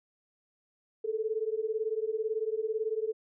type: beating tone pair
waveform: sine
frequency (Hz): 430 / 448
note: A4 / A4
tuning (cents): -40 / +31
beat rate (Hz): 18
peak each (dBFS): -32 / -32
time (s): 1.04-3.13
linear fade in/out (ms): 10
effects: none